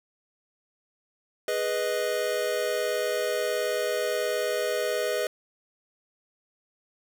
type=chord; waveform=square; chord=G# minor; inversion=none; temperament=equal; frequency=415.3 / 493.9 / 622.3 Hz; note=G#4 / B4 / D#5; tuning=0 / 0 / 0 cents; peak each=-32 / -30 / -30 dBFS; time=1.48-5.27 s; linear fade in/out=2 ms; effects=none